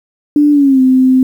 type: tone with pitch glide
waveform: sine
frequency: 294 to 258.9 Hz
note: D4 to C4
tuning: +2 to -18 cents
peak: -5 dBFS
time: 0.36-1.23 s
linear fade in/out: 2 ms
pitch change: -220 cents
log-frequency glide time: 0.52-0.81 s
effects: 7-bit